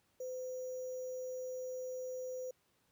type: tone with sample-and-hold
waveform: sine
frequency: 510 Hz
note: C5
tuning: 44 cents flat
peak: -39 dBFS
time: 0.2-2.51 s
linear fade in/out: 5 ms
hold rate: 6300 Hz
effects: pink hiss -75 dBFS RMS until 2.91 s + high-pass 80 Hz 12 dB/octave